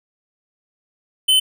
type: tone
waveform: square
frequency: 3047 Hz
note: G7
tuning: 50 cents flat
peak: -12 dBFS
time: 1.28-1.4 s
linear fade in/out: 10 ms
effects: none